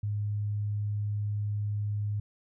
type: tone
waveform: sine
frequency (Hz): 103.83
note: G#2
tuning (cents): 0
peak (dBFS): -28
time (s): 0.03-2.2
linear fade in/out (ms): 5
effects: none